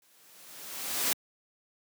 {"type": "noise with exponential growth", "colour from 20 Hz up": "white", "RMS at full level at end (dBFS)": -26, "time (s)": [0.02, 1.13], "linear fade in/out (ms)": 2, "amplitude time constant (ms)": 240, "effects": ["high-pass 150 Hz 12 dB/octave"]}